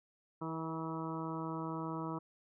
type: harmonic tone with a mistuned harmonic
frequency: 161.8 Hz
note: E3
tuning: 32 cents flat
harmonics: 1 / 2 / 3 / 4 / 5 / 6 / 7 / 8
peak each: -42 / -41 / -48 / -50 / -52 / -45 / -48 / -48 dBFS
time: 0.41-2.19 s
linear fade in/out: 10 ms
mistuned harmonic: 3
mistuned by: -17 cents
effects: none